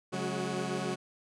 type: tone cluster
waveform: 20% pulse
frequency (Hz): 137.8 / 182.2 / 210.6 / 370.7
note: C#3 / F#3 / G#3 / F#4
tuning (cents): -10 / -26 / +24 / +3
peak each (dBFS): -34 / -31 / -33 / -33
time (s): 0.12-0.96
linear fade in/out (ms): 20
effects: resampled to 22050 Hz